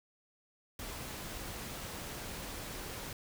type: noise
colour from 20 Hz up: pink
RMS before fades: -43 dBFS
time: 0.79-3.13 s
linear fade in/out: 2 ms
effects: none